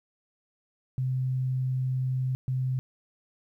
sine tone bursts at uneven times, 129.4 Hz, C3, 19 cents flat, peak -25 dBFS, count 2, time 0.98-2.35 / 2.48-2.79 s, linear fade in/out 0 ms, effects 11-bit

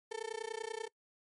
35% pulse tone with amplitude modulation, 445.6 Hz, A4, 22 cents sharp, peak -33 dBFS, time 0.11-0.88 s, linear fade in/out 10 ms, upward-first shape sine, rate 30.3 Hz, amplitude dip 100%, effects noise-tail reverb RT60 0.1 s tail -23 dB re dry + MP3 48 kbps

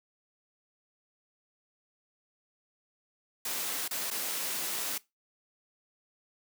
white noise with dropouts, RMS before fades -34 dBFS, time 3.45-4.98 s, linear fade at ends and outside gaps 5 ms, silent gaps 3.88-3.909 / 4.104-4.111 s, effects noise-tail reverb RT60 0.2 s tail -20 dB re dry + high-pass 200 Hz 12 dB/octave

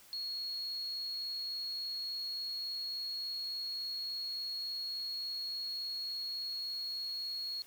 sine tone with amplitude modulation, 4318 Hz, C#8, 46 cents flat, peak -34 dBFS, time 0.13-7.62 s, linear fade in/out 0 ms, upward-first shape sine, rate 63.5 Hz, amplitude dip 25%, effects tanh soft clip ceiling -33 dBFS + white hiss -59 dBFS RMS until 7.66 s

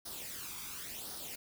white noise with flanger, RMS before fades -44 dBFS, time 0.05-1.36 s, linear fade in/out 10 ms, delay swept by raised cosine 0.2 to 0.87 ms, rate 0.93 Hz, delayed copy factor +0.65, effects none

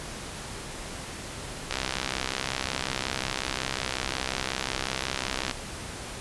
click train, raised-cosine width 0.2 ms, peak -10 dBFS, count 250, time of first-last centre 1.71-5.512 s, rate 65.5 Hz, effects pink hiss -38 dBFS RMS until 6.2 s + resampled to 24000 Hz

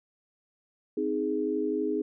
sine chord, Ab major, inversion first, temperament just, 259.6 / 311.5 / 415.3 Hz, C4 / Eb4 / Ab4, -13 / +2 / 0 cents, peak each -33 / -30 / -29 dBFS, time 0.97-2.02 s, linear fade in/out 5 ms, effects none

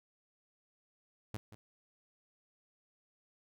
sawtooth tone with echo, 106.6 Hz, G#2, 46 cents sharp, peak -34 dBFS, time 1.34-1.37 s, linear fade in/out 0 ms, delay 180 ms, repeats 1, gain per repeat -13 dB, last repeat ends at 1.55 s, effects none

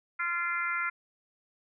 harmonic tone with a mistuned harmonic, 345.7 Hz, F4, 18 cents flat, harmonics 3 / 4 / 5 / 6 / 7, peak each -41 / -31 / -39 / -33 / -41 dBFS, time 0.19-0.9 s, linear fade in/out 10 ms, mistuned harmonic 7, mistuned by -18 cents, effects none

